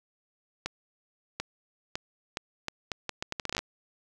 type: accelerating click train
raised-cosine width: 0.2 ms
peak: -14 dBFS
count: 17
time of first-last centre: 0.66-3.59 s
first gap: 740 ms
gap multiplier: 0.75
effects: none